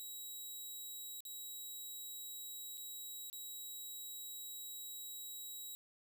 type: tone with dropouts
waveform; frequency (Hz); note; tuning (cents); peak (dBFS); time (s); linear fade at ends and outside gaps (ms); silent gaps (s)
10% pulse; 3860; B7; -40; -38; 0-5.75; 0; 1.205-1.252 / 2.773-2.778 / 3.299-3.329
effects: none